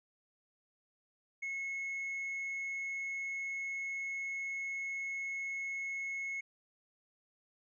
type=tone with hard clipping; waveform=triangle; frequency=2182 Hz; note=C#7; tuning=28 cents flat; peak=-37 dBFS; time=1.42-6.41 s; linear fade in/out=10 ms; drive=5 dB; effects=resampled to 22050 Hz